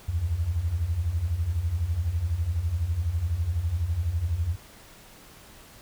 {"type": "beating tone pair", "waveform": "sine", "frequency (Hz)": [75.8, 87.8], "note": ["D#2", "F2"], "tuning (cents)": [-45, 10], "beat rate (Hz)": 12, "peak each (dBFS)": [-30, -25], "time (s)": [0.08, 4.56], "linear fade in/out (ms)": 10, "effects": ["pink hiss -50 dBFS RMS until 5.81 s"]}